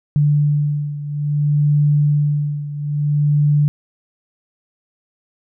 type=beating tone pair; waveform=sine; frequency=146.83 / 147.42 Hz; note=D3 / D3; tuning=0 / +7 cents; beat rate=0.59 Hz; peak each=-15 / -19 dBFS; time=0.16-3.68 s; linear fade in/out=0 ms; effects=none